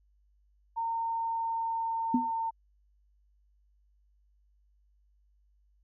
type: tone with pitch glide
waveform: sine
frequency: 915 to 906.6 Hz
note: A#5 to A#5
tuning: -32 to -48 cents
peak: -29 dBFS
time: 0.76-2.51 s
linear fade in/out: 20 ms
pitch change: -16 cents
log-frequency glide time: 0.88-2.35 s
type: tone with exponential decay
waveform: sine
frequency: 247.1 Hz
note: B3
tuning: 1 cent sharp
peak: -19 dBFS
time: 2.14-2.31 s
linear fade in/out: 5 ms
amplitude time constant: 35 ms
effects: added 50 Hz sine -64 dBFS peak until 5.83 s